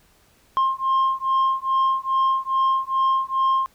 sine beating tone pair, 1061 / 1063.4 Hz, C6 / C6, +24 / +28 cents, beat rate 2.4 Hz, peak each -19 dBFS, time 0.57-3.66 s, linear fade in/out 0 ms, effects tanh soft clip ceiling -15 dBFS + pink hiss -58 dBFS RMS until 3.74 s

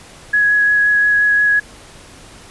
sine tone with vibrato, 1674 Hz, G#6, 13 cents sharp, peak -10 dBFS, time 0.33-1.6 s, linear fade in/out 10 ms, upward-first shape sine, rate 5.7 Hz, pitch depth 9 cents each way, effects pink hiss -40 dBFS RMS until 2.5 s + resampled to 24000 Hz

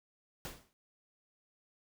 pink noise with exponential decay, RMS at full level -40 dBFS, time 0.45-0.73 s, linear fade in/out 0 ms, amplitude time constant 59 ms, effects none

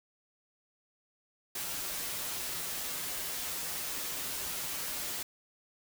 white noise with comb filter, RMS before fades -37 dBFS, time 1.55-5.23 s, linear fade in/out 5 ms, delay 9.1 ms, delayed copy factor -0.65, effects none

